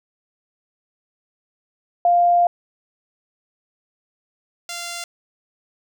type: tone pair in turn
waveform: sine / 5% pulse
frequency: 699 / 692.2 Hz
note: F5 / F5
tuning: +1 / -16 cents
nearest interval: unison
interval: 17 cents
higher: first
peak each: -12 / -17 dBFS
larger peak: first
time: 2.05-2.47 / 4.69-5.04 s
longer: first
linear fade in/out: 2 ms
effects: none